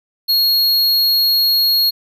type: tone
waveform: square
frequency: 4300 Hz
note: C8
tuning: 47 cents sharp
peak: -12 dBFS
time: 0.28-1.91 s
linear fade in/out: 20 ms
effects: none